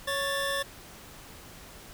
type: tone pair together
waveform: 25% pulse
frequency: 554.4 / 1761.6 Hz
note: C#5 / A6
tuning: 0 / +2 cents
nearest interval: octave + minor sixth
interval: 2002 cents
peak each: -27 dBFS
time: 0.07-0.63 s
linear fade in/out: 10 ms
effects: pink hiss -48 dBFS RMS until 1.93 s